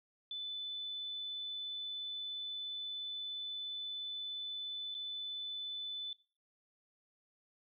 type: tone with dropouts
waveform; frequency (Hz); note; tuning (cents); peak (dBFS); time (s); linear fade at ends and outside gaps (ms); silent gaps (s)
sine; 3503; A7; -8; -39; 0.31-6.13; 2; 4.944-4.949
effects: noise-tail reverb RT60 0.4 s tail -19 dB re dry